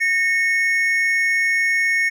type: tone pair together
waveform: triangle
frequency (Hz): 1837.3 / 2199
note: A#6 / C#7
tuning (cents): -26 / -14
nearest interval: minor third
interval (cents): 312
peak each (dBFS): -17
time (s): 0-2.1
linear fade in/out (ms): 20
effects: none